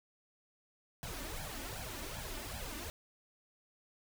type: noise with flanger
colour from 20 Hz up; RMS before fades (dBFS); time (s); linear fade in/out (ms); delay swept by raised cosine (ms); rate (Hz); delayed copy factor
pink; -43; 1.03-2.9; 0; 1.2 to 3.4; 2.6; +0.8
effects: none